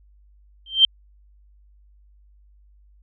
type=tone with exponential growth; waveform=sine; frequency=3139 Hz; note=G7; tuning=2 cents sharp; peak=-6 dBFS; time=0.66-0.85 s; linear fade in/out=2 ms; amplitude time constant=41 ms; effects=added 50 Hz sine -51 dBFS peak until 3.02 s